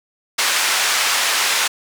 pink band-pass noise, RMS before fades -18 dBFS, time 0.38-1.68 s, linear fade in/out 10 ms, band 1200 to 9000 Hz, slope 12 dB/octave, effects none

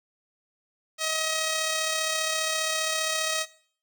5% pulse tone with amplitude modulation, 634 Hz, D#5, 32 cents sharp, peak -13 dBFS, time 0.98-3.46 s, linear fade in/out 50 ms, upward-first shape sine, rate 35 Hz, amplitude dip 30%, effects noise-tail reverb RT60 0.5 s tail -17 dB re dry

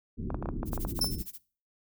pink low-pass noise, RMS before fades -35 dBFS, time 0.17-1.23 s, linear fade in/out 20 ms, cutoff 370 Hz, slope 48 dB/octave
clicks, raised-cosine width 1 ms, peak -20 dBFS, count 11, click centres 0.304 / 0.345 / 0.426 / 0.458 / 0.489 / 0.631 / 0.732 / 0.777 / 0.85 / 0.991 / 1.044 s
violet noise with tremolo, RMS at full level -39 dBFS, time 0.65-1.39 s, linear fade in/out 50 ms, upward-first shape sine, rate 13 Hz, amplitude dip 100%
sawtooth tone with exponential decay, 5310 Hz, E8, 12 cents sharp, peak -20 dBFS, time 1.01-1.26 s, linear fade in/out 5 ms, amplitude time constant 54 ms
effects noise-tail reverb RT60 0.4 s tail -20 dB re dry

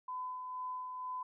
sine tone with tremolo, 1010 Hz, B5, 39 cents sharp, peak -37 dBFS, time 0.08-1.23 s, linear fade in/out 5 ms, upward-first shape sine, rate 2.1 Hz, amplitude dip 35%, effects none

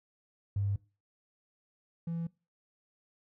triangle tone pair in turn, 100 / 167.4 Hz, G2 / E3, +35 / +27 cents, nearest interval major sixth, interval 892 cents, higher second, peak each -24 / -30 dBFS, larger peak first, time 0.56-0.76 / 2.07-2.27 s, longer neither, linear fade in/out 5 ms, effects noise-tail reverb RT60 0.3 s tail -24 dB re dry + tanh soft clip ceiling -26 dBFS

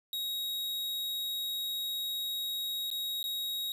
45% pulse tone with dropouts, 3791 Hz, A#7, 28 cents sharp, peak -33 dBFS, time 0.13-3.72 s, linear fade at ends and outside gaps 1 ms, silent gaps 2.903-2.913 / 3.229-3.24 s, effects none

